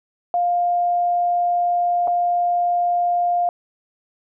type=tone with dropouts; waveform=sine; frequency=703 Hz; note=F5; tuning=11 cents sharp; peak=-16 dBFS; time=0.34-3.49 s; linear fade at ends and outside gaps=1 ms; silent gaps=2.074-2.079 s; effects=none